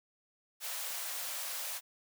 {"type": "high-pass noise", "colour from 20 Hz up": "white", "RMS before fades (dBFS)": -39, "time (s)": [0.6, 1.81], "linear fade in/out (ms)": 50, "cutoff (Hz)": 500, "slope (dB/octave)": 96, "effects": []}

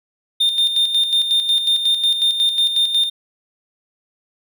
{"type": "tone with tremolo", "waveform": "triangle", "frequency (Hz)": 3627, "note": "A#7", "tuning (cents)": -48, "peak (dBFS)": -11, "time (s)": [0.4, 3.1], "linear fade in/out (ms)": 10, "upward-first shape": "square", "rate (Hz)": 5.5, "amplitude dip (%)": 55, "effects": []}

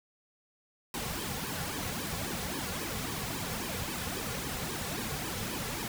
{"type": "noise with flanger", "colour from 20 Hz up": "pink", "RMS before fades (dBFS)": -36, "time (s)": [0.94, 5.88], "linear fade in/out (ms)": 2, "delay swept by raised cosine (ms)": [1.4, 3.3], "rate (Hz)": 3.7, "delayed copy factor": -0.85, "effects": []}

